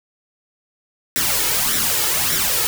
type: noise with flanger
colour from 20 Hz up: white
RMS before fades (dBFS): -19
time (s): 1.16-2.67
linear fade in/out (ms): 0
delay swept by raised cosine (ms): 0.53 to 2.33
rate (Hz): 1.7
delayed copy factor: +0.6
effects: none

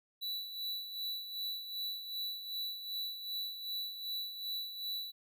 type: tone with tremolo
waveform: square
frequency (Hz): 3951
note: B7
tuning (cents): 0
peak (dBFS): -36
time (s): 0.21-5.12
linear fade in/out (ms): 20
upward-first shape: sine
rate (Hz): 2.6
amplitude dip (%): 60
effects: none

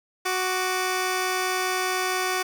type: tone pair together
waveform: 10% pulse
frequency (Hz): 370 / 1174.7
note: F#4 / D6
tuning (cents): 0 / 0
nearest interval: octave + minor sixth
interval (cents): 2000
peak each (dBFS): -16 / -23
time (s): 0.25-2.43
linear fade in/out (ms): 10
effects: none

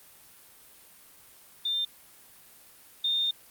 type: tone pair in turn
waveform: sine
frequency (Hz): 3599 / 3637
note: A7 / A#7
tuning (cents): +38 / -43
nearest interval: unison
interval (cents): 19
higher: second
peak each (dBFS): -26 / -24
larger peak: second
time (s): 1.65-1.85 / 3.04-3.31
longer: second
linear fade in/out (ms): 5
effects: white hiss -54 dBFS RMS until 3.5 s + Opus 32 kbps

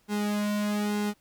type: tone with flanger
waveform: sawtooth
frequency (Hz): 207.7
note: G#3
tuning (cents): 0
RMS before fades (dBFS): -28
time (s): 0.08-1.14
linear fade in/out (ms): 50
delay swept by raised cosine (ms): 1.7 to 2.38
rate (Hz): 1.1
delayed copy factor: -0.95
effects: pink hiss -66 dBFS RMS until 1.2 s

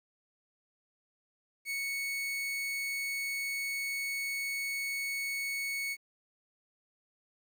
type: tone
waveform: 40% pulse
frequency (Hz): 2217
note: C#7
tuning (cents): 0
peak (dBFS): -32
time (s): 1.65-5.97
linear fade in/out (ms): 50
effects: 11-bit

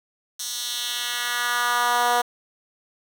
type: tone with high-pass filter sweep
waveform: 10% pulse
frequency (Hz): 241.9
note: B3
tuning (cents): -36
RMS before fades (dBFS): -24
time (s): 0.39-2.22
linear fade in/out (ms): 10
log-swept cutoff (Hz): 5400 to 650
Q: 1.6
effects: 7-bit

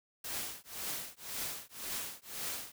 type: noise with tremolo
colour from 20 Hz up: white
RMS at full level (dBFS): -37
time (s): 0.24-2.72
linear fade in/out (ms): 5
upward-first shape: triangle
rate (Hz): 1.9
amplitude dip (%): 100
effects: none

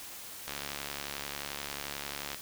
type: click train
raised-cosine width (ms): 0.2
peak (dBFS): -19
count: 134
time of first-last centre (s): 0.48-2.345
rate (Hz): 71.3
effects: white hiss -45 dBFS RMS until 2.41 s

